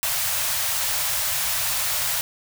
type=band-stop noise; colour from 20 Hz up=white; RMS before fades=-24 dBFS; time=0.03-2.21 s; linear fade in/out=0 ms; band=150 to 560 Hz; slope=48 dB/octave; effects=none